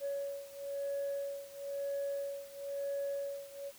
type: beating tone pair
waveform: sine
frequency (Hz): 560 / 561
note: C#5 / C#5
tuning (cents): +18 / +21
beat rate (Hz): 1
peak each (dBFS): -37 / -39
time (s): 0-3.72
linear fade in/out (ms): 50
effects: tanh soft clip ceiling -31 dBFS + white hiss -57 dBFS RMS until 3.78 s